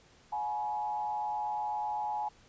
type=tone with frequency modulation; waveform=sine; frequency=843 Hz; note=G#5; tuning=26 cents sharp; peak=-31 dBFS; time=0.32-2.29 s; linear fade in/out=10 ms; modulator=122 Hz; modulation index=0.65; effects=pink hiss -61 dBFS RMS until 2.48 s + resampled to 16000 Hz